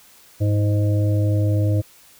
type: harmonic tone with a mistuned harmonic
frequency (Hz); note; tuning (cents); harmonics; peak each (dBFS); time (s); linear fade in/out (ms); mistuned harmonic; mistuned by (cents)
103.4; G#2; -7; 1 / 3 / 5 / 6; -16 / -26 / -30 / -32; 0.4-1.82; 20; 3; +26
effects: white hiss -50 dBFS RMS until 2.19 s